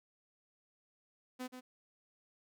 sawtooth tone with echo, 253.4 Hz, B3, 45 cents sharp, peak -36 dBFS, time 1.39-1.48 s, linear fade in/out 20 ms, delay 130 ms, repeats 1, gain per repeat -7 dB, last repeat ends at 1.61 s, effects none

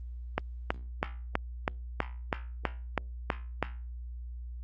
click train, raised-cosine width 0.5 ms, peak -11 dBFS, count 11, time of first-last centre 0.38-3.627 s, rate 3.08 Hz, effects added 60 Hz sine -38 dBFS peak until 4.63 s + Opus 24 kbps

